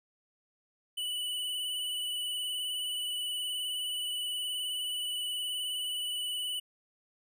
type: tone with vibrato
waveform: square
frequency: 2971 Hz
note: F#7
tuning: 6 cents sharp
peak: -33 dBFS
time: 0.97-6.6 s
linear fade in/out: 10 ms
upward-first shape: sine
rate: 19 Hz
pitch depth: 28 cents each way
effects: none